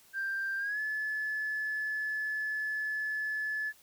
sine tone with pitch glide, 1581 to 1724.1 Hz, G6 to A6, +14 to -36 cents, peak -30 dBFS, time 0.13-3.73 s, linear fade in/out 50 ms, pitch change +150 cents, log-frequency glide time 0.58-0.8 s, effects tanh soft clip ceiling -27 dBFS + white hiss -61 dBFS RMS until 3.82 s

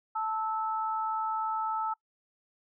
sine tone pair together, 880 / 1308.3 Hz, A5 / E6, 0 / -13 cents, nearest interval perfect fifth, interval 687 cents, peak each -31 / -32 dBFS, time 0.15-1.94 s, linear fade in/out 10 ms, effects noise-tail reverb RT60 0.1 s tail -23 dB re dry

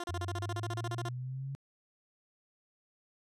15% pulse tone bursts, 349.2 Hz, F4, in tune, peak -30 dBFS, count 16, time 0-1.088 s, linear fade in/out 2 ms, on 38 ms, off 32 ms
sine linear sweep, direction up, 88.4 to 138.59 Hz, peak -36 dBFS, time 0.09-1.55 s, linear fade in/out 0 ms
effects low-pass 10000 Hz 12 dB/octave

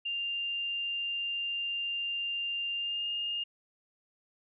sine tone with pitch glide, 2794 to 2828 Hz, F7 to F7, 0 to +21 cents, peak -31 dBFS, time 0.05-3.44 s, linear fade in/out 10 ms, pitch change +21 cents, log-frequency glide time 2.75-3.08 s, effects none

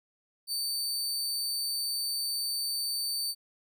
sawtooth tone, 4569 Hz, D8, 48 cents flat, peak -27 dBFS, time 0.47-3.35 s, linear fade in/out 50 ms, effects none

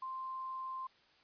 sine tone, 1046.5 Hz, C6, in tune, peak -39 dBFS, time 0.02-0.87 s, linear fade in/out 5 ms, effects white hiss -67 dBFS RMS until 1.23 s + resampled to 11025 Hz

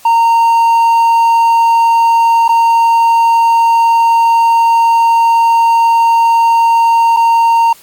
triangle tone with dropouts, 922 Hz, A#5, 19 cents flat, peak -4 dBFS, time 0.05-7.73 s, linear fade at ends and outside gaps 5 ms, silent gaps 2.481-2.49 / 7.165-7.169 s, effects white hiss -41 dBFS RMS until 7.82 s + AAC 64 kbps

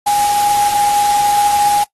sine tone in noise, 823 Hz, G#5, 16 cents flat, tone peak -11 dBFS, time 0.06-1.84 s, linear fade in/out 10 ms, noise white, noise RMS -22 dBFS, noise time 0.06-1.84 s, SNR +8 dB, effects noise-tail reverb RT60 0.1 s tail -20 dB re dry + AAC 32 kbps

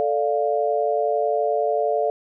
sine chord, D minor, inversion second, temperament equal, 440 / 587.3 / 698.5 Hz, A4 / D5 / F5, 0 / 0 / 0 cents, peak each -23 dBFS, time 0-2.1 s, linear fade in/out 0 ms, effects none

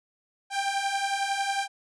sawtooth beating tone pair, 784 / 795 Hz, G5 / G5, 0 / +24 cents, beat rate 11 Hz, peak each -27 / -24 dBFS, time 0.5-1.68 s, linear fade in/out 50 ms, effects resampled to 22050 Hz

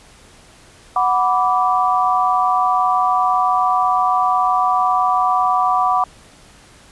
sine chord, B minor, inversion second, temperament equal with one note detuned, 740 / 987.8 / 1165.9 Hz, F#5 / B5 / D6, 0 / 0 / -13 cents, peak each -17 / -19 / -17 dBFS, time 0.96-6.04 s, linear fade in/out 2 ms, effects pink hiss -46 dBFS RMS until 6.91 s + resampled to 24000 Hz

